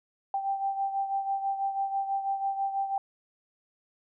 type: beating tone pair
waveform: sine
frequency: 784 / 790.1 Hz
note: G5 / G5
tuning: 0 / +13 cents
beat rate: 6.1 Hz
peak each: -28 / -35 dBFS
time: 0.34-2.98 s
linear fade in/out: 2 ms
effects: none